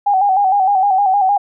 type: tone with vibrato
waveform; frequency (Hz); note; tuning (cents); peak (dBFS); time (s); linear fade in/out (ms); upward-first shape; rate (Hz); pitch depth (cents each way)
sine; 784; G5; 0; -10; 0.06-1.38; 10; square; 6.5; 65
effects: none